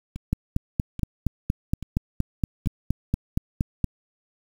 two click trains, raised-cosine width 5 ms, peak -9 / -21 dBFS, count 16 / 4, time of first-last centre 0.33-3.843 / 0.16-2.66 s, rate 4.27 / 1.2 Hz, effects 7-bit

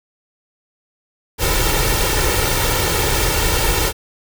pink noise with comb filter, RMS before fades -17 dBFS, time 1.38-3.93 s, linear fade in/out 50 ms, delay 2.2 ms, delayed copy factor +0.65, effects none

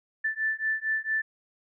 sine beating tone pair, 1759 / 1763.4 Hz, A6 / A6, -1 / +3 cents, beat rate 4.4 Hz, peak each -29 dBFS, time 0.24-1.22 s, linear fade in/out 10 ms, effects none

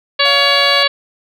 harmonic tone, 563 Hz, C#5, 27 cents sharp, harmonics 1 / 2 / 3 / 4 / 5 / 6 / 7 / 8, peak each -18 / -18 / -18 / -18 / -18 / -18 / -18 / -18 dBFS, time 0.19-0.88 s, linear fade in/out 10 ms
40% pulse tone, 704 Hz, F5, 14 cents sharp, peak -22 dBFS, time 0.25-0.83 s, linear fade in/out 2 ms
effects none

